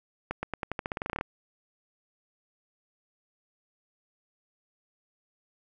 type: accelerating click train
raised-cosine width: 0.5 ms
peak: -16 dBFS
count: 16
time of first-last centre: 0.31-1.211 s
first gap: 120 ms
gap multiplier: 0.89
effects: none